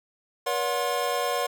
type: tone cluster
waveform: square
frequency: 481.7 / 571 / 727 / 1058 Hz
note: B4 / D5 / F#5 / C6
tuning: -43 / -49 / -31 / +19 cents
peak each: -31 dBFS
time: 0.46-1.47 s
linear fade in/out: 10 ms
effects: none